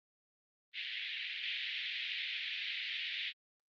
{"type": "band-pass noise", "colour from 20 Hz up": "white", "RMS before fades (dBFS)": -40, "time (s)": [0.73, 3.33], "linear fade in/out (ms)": 50, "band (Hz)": [1900, 3700], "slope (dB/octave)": 48, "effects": ["Opus 32 kbps"]}